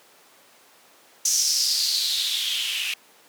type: noise with band-pass filter sweep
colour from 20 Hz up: blue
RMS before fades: -24 dBFS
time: 1.25-2.94 s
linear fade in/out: 5 ms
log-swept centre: 6100 to 2600 Hz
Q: 5.7
effects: pink hiss -53 dBFS RMS until 3.28 s + high-pass 400 Hz 12 dB/octave